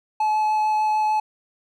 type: tone with vibrato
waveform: triangle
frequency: 858 Hz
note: A5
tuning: 44 cents flat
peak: -16 dBFS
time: 0.2-1.2 s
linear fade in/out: 5 ms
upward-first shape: triangle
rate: 6.7 Hz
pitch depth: 10 cents each way
effects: none